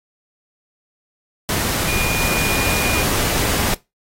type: tone in noise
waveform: sine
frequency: 2438 Hz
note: D#7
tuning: 36 cents flat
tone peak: -22 dBFS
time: 1.88-3.03 s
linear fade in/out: 0 ms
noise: pink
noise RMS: -20 dBFS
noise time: 1.49-3.74 s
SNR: -5 dB
effects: noise-tail reverb RT60 0.2 s tail -19 dB re dry + AAC 48 kbps